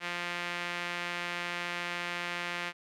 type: tone with band-pass filter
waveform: sawtooth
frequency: 174.61 Hz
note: F3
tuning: in tune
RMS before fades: -36 dBFS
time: 0-2.73 s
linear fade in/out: 50 ms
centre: 2200 Hz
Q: 1.5
effects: none